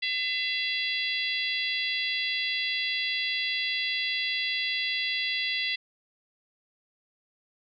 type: harmonic tone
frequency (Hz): 675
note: E5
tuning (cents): +41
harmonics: 3 / 4 / 5 / 6 / 7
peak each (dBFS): -31 / -32 / -32 / -37 / -37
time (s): 0.02-5.76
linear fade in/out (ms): 10
effects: none